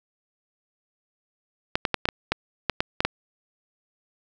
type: clicks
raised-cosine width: 0.3 ms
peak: -5 dBFS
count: 10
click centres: 1.755 / 1.852 / 1.943 / 2.055 / 2.088 / 2.32 / 2.697 / 2.805 / 3.005 / 3.05 s
effects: none